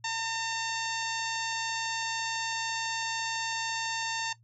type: harmonic tone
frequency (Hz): 906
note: A#5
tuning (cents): -50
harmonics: 1 / 2 / 3 / 4 / 5 / 6 / 7 / 8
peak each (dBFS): -34 / -37 / -39 / -40 / -41 / -42 / -42 / -43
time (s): 0.04-4.33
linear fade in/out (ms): 5
effects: noise-tail reverb RT60 0.1 s tail -17 dB re dry + added 115 Hz sine -58 dBFS peak until 4.43 s